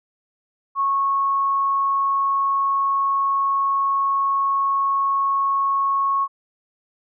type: tone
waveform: sine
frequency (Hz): 1100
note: C#6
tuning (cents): -14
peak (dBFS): -17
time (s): 0.75-6.28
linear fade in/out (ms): 50
effects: none